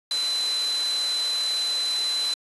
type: tone in noise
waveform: sine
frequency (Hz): 4031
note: B7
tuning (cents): +35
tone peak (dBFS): -23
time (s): 0.11-2.34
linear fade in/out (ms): 2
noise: white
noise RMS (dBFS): -32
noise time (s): 0.11-2.34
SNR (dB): +6
effects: high-pass 400 Hz 12 dB/octave + resampled to 24000 Hz